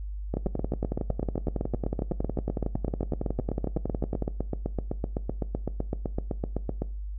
two click trains, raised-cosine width 2 ms, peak -15 / -15 dBFS, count 43 / 52, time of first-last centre 0.37-4.223 / 0.34-6.82 s, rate 10.9 / 7.87 Hz, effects noise-tail reverb RT60 0.4 s tail -19 dB re dry + added 50 Hz sine -32 dBFS peak until 7.18 s

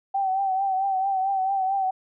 sine tone with vibrato, 771 Hz, G5, 29 cents flat, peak -21 dBFS, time 0.14-1.91 s, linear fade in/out 10 ms, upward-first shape triangle, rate 4.5 Hz, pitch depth 57 cents each way, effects none

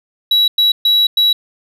sine tone bursts at uneven times, 3900 Hz, B7, 23 cents flat, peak -6 dBFS, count 4, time 0.31-0.48 / 0.58-0.72 / 0.85-1.07 / 1.17-1.33 s, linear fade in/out 5 ms, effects tanh soft clip ceiling -8 dBFS

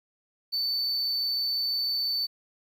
triangle tone with amplitude modulation, 4519 Hz, C#8, 33 cents sharp, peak -23 dBFS, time 0.52-2.27 s, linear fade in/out 20 ms, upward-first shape sine, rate 126 Hz, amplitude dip 30%, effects 10-bit

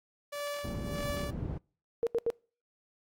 sawtooth tone with tremolo, 579 Hz, D5, 25 cents flat, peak -30 dBFS, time 0.32-1.31 s, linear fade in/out 10 ms, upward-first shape sine, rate 1.6 Hz, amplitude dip 75%
white low-pass noise, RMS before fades -37 dBFS, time 0.64-1.58 s, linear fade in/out 5 ms, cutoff 220 Hz, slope 12 dB/octave
sine tone bursts, 465.2 Hz, A#4, 4 cents flat, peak -25 dBFS, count 3, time 2.03-2.302 s, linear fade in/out 0 ms, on 38 ms, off 79 ms
effects noise-tail reverb RT60 0.4 s tail -26 dB re dry + AAC 64 kbps

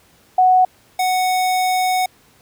sine / square tone pair in turn, 740 / 740 Hz, F#5 / F#5, 0 / 0 cents, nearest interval unison, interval 0 cents, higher neither, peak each -9 / -16 dBFS, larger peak first, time 0.38-0.65 / 0.99-2.06 s, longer second, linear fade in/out 5 ms, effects pink hiss -53 dBFS RMS until 2.41 s + high-pass 60 Hz 12 dB/octave

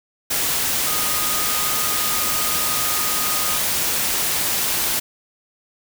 sine tone in noise, 1241 Hz, D#6, 5 cents flat, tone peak -29 dBFS, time 0.86-3.58 s, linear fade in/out 10 ms, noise white, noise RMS -21 dBFS, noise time 0.3-5 s, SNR -11 dB, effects none

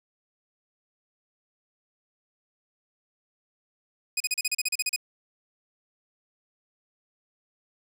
15% pulse tone bursts, 2498 Hz, D#7, 6 cents sharp, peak -17 dBFS, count 12, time 4.17-4.962 s, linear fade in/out 5 ms, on 33 ms, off 36 ms, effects none

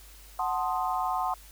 sine chord, F# diminished seventh, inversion none, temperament equal, 740 / 880 / 1046.5 / 1244.5 Hz, F#5 / A5 / C6 / Eb6, 0 / 0 / 0 / 0 cents, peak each -30 / -33 / -31 / -35 dBFS, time 0.39-1.34 s, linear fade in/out 2 ms, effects added 50 Hz sine -50 dBFS peak until 1.51 s + white hiss -53 dBFS RMS until 1.51 s

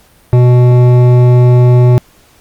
sine tone with hard clipping, 123.47 Hz, B2, in tune, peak -5 dBFS, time 0.33-1.98 s, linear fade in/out 0 ms, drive 12 dB, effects pink hiss -46 dBFS RMS until 2.4 s + Opus 48 kbps

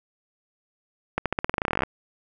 accelerating click train, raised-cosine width 0.5 ms, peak -8 dBFS, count 19, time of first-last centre 1.18-1.834 s, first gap 77 ms, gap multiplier 0.9, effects none

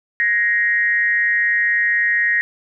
sine tone with frequency modulation, 1880 Hz, A#6, 14 cents sharp, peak -14 dBFS, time 0.2-2.41 s, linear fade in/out 0 ms, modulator 204 Hz, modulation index 0.65, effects none

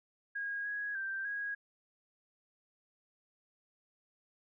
sine tone with pitch steps, 1636 / 1660 / 1571 / 1648 Hz, G#6 / G#6 / G6 / G#6, -26 / -1 / +3 / -14 cents, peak -35 dBFS, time 0.35-1.55 s, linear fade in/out 10 ms, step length 300 ms, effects none

